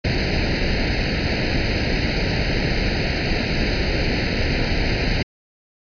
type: noise with comb filter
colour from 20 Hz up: pink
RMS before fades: -20 dBFS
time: 0.04-5.23 s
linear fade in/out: 10 ms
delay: 0.44 ms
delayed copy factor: +1
effects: resampled to 11025 Hz